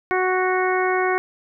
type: harmonic tone with a mistuned harmonic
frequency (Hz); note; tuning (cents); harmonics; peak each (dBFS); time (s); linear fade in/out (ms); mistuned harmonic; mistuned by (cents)
370; F#4; 0; 1 / 2 / 3 / 4 / 5 / 6; -21 / -24 / -26 / -27 / -28 / -29; 0.11-1.18; 0; 6; -18
effects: none